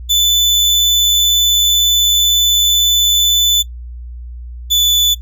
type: tone pair in turn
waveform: 35% pulse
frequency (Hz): 3502 / 3482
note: A7 / A7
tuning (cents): -9 / -19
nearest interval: unison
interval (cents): 10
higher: first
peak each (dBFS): -7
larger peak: neither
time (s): 0.09-3.63 / 4.7-5.15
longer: first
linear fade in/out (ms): 20
effects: noise-tail reverb RT60 0.1 s tail -18 dB re dry + added 60 Hz sine -26 dBFS peak until 5.21 s